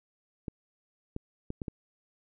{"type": "clicks", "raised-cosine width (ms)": 3, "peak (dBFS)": -22, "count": 5, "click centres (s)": [0.482, 1.164, 1.504, 1.618, 1.682], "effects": []}